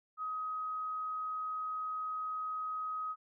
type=tone; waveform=sine; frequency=1262 Hz; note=D#6; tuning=24 cents sharp; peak=-35 dBFS; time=0.17-3.16 s; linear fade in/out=50 ms; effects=none